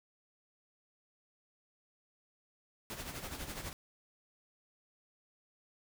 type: noise with tremolo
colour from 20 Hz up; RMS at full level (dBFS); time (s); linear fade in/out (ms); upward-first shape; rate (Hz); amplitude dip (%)
pink; -41; 2.9-3.73; 0; sine; 12; 60
effects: none